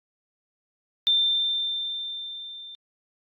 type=tone with level ramp; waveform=sine; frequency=3578 Hz; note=A7; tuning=28 cents sharp; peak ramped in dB=-17 to -39 dBFS; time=1.07-2.75 s; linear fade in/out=0 ms; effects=Opus 48 kbps